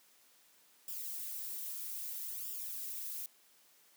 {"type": "noise with flanger", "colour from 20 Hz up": "violet", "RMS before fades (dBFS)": -42, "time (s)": [0.88, 3.26], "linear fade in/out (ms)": 2, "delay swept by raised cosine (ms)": [0.47, 3.97], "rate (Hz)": 0.62, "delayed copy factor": -0.7, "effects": ["white hiss -66 dBFS RMS until 3.96 s", "high-pass 200 Hz 12 dB/octave"]}